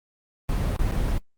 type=noise with dropouts; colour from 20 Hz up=brown; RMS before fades=-24 dBFS; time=0.49-1.18 s; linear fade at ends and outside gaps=0 ms; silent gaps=0.763-0.792 / 0.913-0.921 s; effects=noise-tail reverb RT60 0.1 s tail -20 dB re dry + Opus 24 kbps

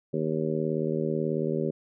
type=harmonic tone; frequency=78.3 Hz; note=D#2; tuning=11 cents sharp; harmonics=2 / 3 / 4 / 5 / 6 / 7; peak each=-31 / -32 / -35 / -30 / -34 / -35 dBFS; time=0.13-1.71 s; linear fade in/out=10 ms; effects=none

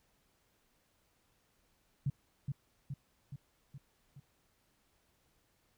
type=tone with echo; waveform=sine; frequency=138.59 Hz; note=C#3; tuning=in tune; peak=-29 dBFS; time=2.06-2.1 s; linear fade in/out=5 ms; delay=420 ms; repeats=5; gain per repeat=-4 dB; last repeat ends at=4.2 s; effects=pink hiss -74 dBFS RMS until 5.77 s

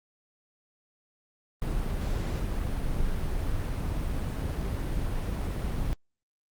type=noise with dropouts; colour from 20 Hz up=brown; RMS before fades=-29 dBFS; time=1.62-5.93 s; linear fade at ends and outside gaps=0 ms; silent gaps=5.754-5.758 s; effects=Opus 32 kbps

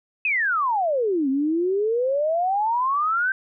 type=exponential two-way sweep; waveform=sine; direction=down then up; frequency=2599 to 261.6 to 1573 Hz; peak=-19 dBFS; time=0.25-3.32 s; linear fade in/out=2 ms; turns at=1.29 s; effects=none

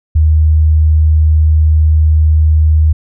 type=tone; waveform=sine; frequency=77.78 Hz; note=D#2; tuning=in tune; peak=-5 dBFS; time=0.15-2.93 s; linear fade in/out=10 ms; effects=none

